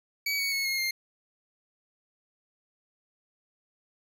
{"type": "tone with pitch steps", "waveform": "25% pulse", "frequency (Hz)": [2273, 2233, 2193, 2154, 2116], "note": ["C#7", "C#7", "C#7", "C7", "C7"], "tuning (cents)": [43, 12, -19, 50, 19], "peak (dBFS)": -23, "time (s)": [0.26, 0.91], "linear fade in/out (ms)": 5, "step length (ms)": 130, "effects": []}